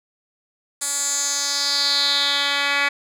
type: tone with band-pass filter sweep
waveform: 10% pulse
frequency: 283.5 Hz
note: C#4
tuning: 39 cents sharp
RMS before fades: -21 dBFS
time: 0.81-2.89 s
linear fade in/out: 10 ms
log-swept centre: 8600 to 2400 Hz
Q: 3.9
effects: none